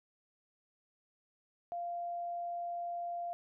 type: tone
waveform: sine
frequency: 694 Hz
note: F5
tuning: 11 cents flat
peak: -36 dBFS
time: 1.72-3.33 s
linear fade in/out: 0 ms
effects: none